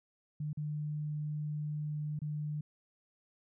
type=tone with dropouts; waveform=sine; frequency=150.2 Hz; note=D3; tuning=39 cents sharp; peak=-34 dBFS; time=0.4-2.61 s; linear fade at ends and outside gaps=5 ms; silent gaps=0.531-0.572 / 2.191-2.217 s; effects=none